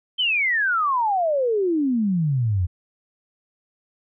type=exponential sweep; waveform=sine; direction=down; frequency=3155 to 84.2 Hz; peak=-18 dBFS; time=0.18-2.67 s; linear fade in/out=20 ms; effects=none

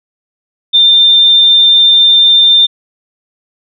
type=tone; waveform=sine; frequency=3594 Hz; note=A7; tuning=36 cents sharp; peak=-3 dBFS; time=0.73-2.67 s; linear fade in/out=20 ms; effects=none

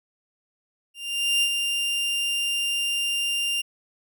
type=tone with ADSR envelope; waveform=40% pulse; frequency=2794 Hz; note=F7; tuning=in tune; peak=-17 dBFS; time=0.94-3.62 s; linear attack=480 ms; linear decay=65 ms; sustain=-5 dB; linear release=14 ms; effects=none

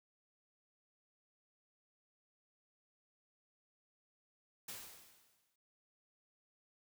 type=noise with exponential decay; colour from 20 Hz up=white; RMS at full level=-45 dBFS; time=4.68-5.56 s; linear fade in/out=5 ms; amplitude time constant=190 ms; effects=none

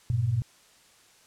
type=tone pair together; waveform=sine; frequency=99.05 / 120 Hz; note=G2 / B2; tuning=+18 / -49 cents; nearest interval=minor third; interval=333 cents; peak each=-29 / -24 dBFS; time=0.1-0.42 s; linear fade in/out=0 ms; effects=white hiss -58 dBFS RMS until 1.26 s + low-pass 9000 Hz 12 dB/octave

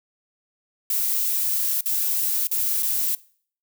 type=noise with dropouts; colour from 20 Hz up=violet; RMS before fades=-23 dBFS; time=0.9-3.15 s; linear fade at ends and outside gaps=2 ms; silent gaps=1.809-1.858 / 2.471-2.513 / 2.825-2.829 s; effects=noise-tail reverb RT60 0.5 s tail -21 dB re dry

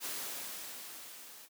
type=noise with level ramp; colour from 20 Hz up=white; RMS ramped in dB=-38 to -53 dBFS; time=0-1.49 s; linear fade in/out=50 ms; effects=high-pass 200 Hz 12 dB/octave

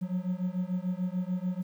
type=beating tone pair; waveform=triangle; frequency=178.9 / 185.7 Hz; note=F3 / F#3; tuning=+42 / +7 cents; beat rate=6.8 Hz; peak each=-30 dBFS; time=0.01-1.63 s; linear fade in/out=20 ms; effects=10-bit

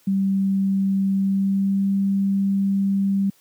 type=tone with pitch glide; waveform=sine; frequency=194.4 to 196.43 Hz; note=G3 to G3; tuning=-14 to +4 cents; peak=-17 dBFS; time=0.07-3.3 s; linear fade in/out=5 ms; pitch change=+18 cents; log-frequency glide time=1.14-1.9 s; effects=white hiss -58 dBFS RMS until 3.4 s + high-pass 100 Hz 12 dB/octave

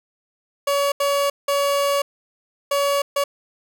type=tone bursts at uneven times; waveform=30% pulse; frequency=565 Hz; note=C#5; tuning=33 cents sharp; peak=-15 dBFS; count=5; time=0.67-0.92 / 1-1.3 / 1.48-2.02 / 2.71-3.02 / 3.16-3.24 s; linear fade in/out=5 ms; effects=none

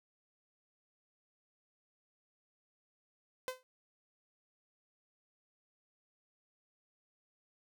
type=tone with exponential decay; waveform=sawtooth; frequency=512 Hz; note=C5; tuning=38 cents flat; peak=-29 dBFS; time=3.48-3.63 s; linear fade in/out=0 ms; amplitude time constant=31 ms; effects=none

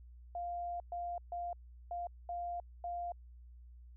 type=tone bursts at uneven times; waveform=sine; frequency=698.5 Hz; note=F5; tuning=in tune; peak=-37 dBFS; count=6; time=0.35-0.8 / 0.92-1.18 / 1.32-1.53 / 1.91-2.07 / 2.29-2.6 / 2.84-3.12 s; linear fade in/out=2 ms; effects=added 60 Hz sine -52 dBFS peak until 3.96 s

